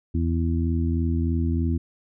harmonic tone, 83.2 Hz, E2, 17 cents sharp, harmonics 1 / 2 / 3 / 4, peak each -22 / -30 / -27 / -32 dBFS, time 0.14-1.78 s, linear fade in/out 10 ms, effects none

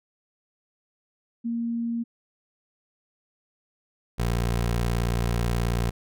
sine / 20% pulse tone pair in turn, 233.1 / 58.51 Hz, A#3 / A#1, 0 / +7 cents, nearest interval 2 octaves, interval 2393 cents, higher first, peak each -25 / -18 dBFS, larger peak second, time 1.44-2.04 / 4.18-5.91 s, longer second, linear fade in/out 20 ms, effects none

